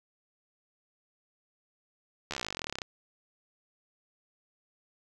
slowing click train, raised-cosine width 0.2 ms, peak -17 dBFS, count 25, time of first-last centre 2.31-2.818 s, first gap 13 ms, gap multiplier 1.04, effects none

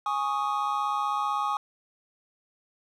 triangle chord, Ab suspended fourth, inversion none, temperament equal, 830.6 / 1108.7 / 1244.5 Hz, Ab5 / Db6 / Eb6, 0 / 0 / 0 cents, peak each -28 dBFS, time 0.06-1.57 s, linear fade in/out 2 ms, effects none

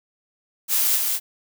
blue noise with echo, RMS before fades -20 dBFS, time 0.68-0.99 s, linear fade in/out 50 ms, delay 210 ms, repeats 1, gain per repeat -3 dB, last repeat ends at 1.2 s, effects none

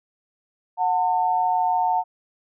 sine tone pair together, 733 / 899.3 Hz, F#5 / A5, -16 / +38 cents, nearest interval major third, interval 354 cents, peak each -21 dBFS, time 0.77-2.04 s, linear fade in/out 50 ms, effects none

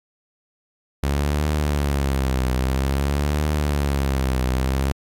sawtooth tone with vibrato, 69.3 Hz, C#2, in tune, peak -15 dBFS, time 1.03-4.92 s, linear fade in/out 0 ms, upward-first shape triangle, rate 0.51 Hz, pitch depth 160 cents each way, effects AAC 64 kbps

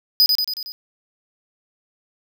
square tone with echo, 4978 Hz, D#8, in tune, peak -11 dBFS, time 0.2-0.26 s, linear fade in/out 0 ms, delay 92 ms, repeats 5, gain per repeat -4 dB, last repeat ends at 0.72 s, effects none

